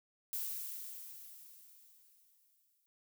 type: noise with exponential decay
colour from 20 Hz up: violet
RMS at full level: -38 dBFS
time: 0.33-2.86 s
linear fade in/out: 0 ms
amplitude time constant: 550 ms
effects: none